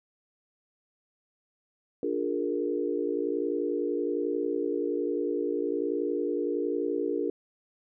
sine chord, Bb dominant seventh, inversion first, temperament equal with one note detuned, 293.7 / 354.1 / 415.3 / 466.2 Hz, D4 / F4 / Ab4 / Bb4, 0 / +24 / 0 / 0 cents, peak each -32 dBFS, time 2.03-7.3 s, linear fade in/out 2 ms, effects none

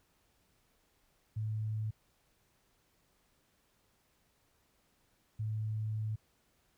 sine tone bursts at uneven times, 108.5 Hz, A2, 24 cents flat, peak -33 dBFS, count 2, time 1.36-1.91 / 5.39-6.16 s, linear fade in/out 10 ms, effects pink hiss -73 dBFS RMS until 6.77 s

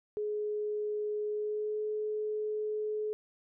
sine tone with pitch glide, 420.8 to 426.4 Hz, G#4 to G#4, +23 to +46 cents, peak -31 dBFS, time 0.17-3.13 s, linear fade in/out 0 ms, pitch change +23 cents, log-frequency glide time 1.31-1.82 s, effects none

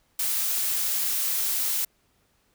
blue noise, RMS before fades -26 dBFS, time 0.19-1.85 s, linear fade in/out 5 ms, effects pink hiss -67 dBFS RMS until 2.54 s

